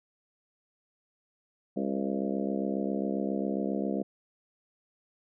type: harmonic tone with a mistuned harmonic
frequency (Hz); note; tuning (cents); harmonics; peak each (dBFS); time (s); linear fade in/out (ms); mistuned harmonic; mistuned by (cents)
67.4; C#2; -48; 3 / 4 / 5 / 6 / 7 / 8 / 9 / 10; -32 / -34 / -36 / -38 / -39 / -40 / -41 / -42; 1.76-4.03; 10; 8; -36
effects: none